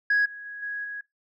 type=tone with level steps; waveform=sine; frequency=1661.2 Hz; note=G#6; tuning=in tune; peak=-17 / -37 / -35 / -29 / -32 dBFS; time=0.1-1.01 s; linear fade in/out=5 ms; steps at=0.25 / 0.45 / 0.62 / 0.84 s; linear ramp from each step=10 ms; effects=noise-tail reverb RT60 0.2 s tail -22 dB re dry + tanh soft clip ceiling -16 dBFS